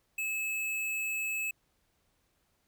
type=tone; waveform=square; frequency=2596 Hz; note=E7; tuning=27 cents flat; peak=-32 dBFS; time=0.18-1.51 s; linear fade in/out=5 ms; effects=pink hiss -74 dBFS RMS until 2.67 s